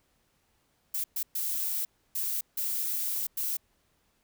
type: noise bursts at uneven times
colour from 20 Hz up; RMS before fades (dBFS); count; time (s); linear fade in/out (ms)
violet; -31; 6; 0.94-1.04 / 1.16-1.23 / 1.35-1.85 / 2.15-2.41 / 2.57-3.27 / 3.37-3.57; 5
effects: pink hiss -71 dBFS RMS until 4.23 s